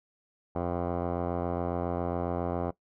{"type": "tone with low-pass filter", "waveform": "10% pulse", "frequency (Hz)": 87.3, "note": "F2", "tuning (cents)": 0, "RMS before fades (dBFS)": -31, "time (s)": [0.55, 2.71], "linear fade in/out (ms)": 10, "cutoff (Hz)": 840, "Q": 9.2, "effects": ["noise-tail reverb RT60 0.1 s tail -18 dB re dry"]}